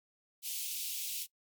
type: high-pass noise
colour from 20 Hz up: white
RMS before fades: -38 dBFS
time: 0.42-1.27 s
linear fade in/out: 50 ms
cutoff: 2500 Hz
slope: 48 dB/octave
effects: noise-tail reverb RT60 0.1 s tail -22 dB re dry + MP3 96 kbps